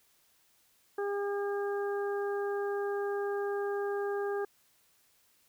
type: harmonic tone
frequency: 403.8 Hz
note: G#4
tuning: 49 cents flat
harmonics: 1 / 2 / 3 / 4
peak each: -31 / -40 / -44 / -43 dBFS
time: 0.98-4.45 s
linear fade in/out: 5 ms
effects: white hiss -68 dBFS RMS until 5.48 s